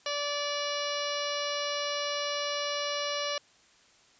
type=harmonic tone with a mistuned harmonic; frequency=580 Hz; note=D5; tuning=22 cents flat; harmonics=1 / 2 / 3 / 4 / 5 / 6 / 7 / 8 / 9 / 10; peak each=-34 / -37 / -41 / -41 / -38 / -43 / -39 / -46 / -42 / -42 dBFS; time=0.06-3.38 s; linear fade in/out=2 ms; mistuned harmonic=10; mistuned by=-21 cents; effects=white hiss -61 dBFS RMS until 4.19 s + resampled to 16000 Hz